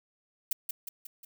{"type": "noise with echo", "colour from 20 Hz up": "violet", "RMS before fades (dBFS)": -28, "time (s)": [0.51, 0.53], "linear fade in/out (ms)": 5, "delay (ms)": 180, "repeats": 4, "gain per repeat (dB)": -5, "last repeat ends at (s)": 1.25, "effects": []}